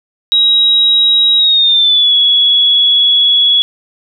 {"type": "tone with pitch glide", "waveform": "sine", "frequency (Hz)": [3825, 3369], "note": ["A#7", "G#7"], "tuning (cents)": [44, 24], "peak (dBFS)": -6, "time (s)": [0.32, 3.62], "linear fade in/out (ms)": 0, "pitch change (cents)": -220, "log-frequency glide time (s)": [1.38, 2.14], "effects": []}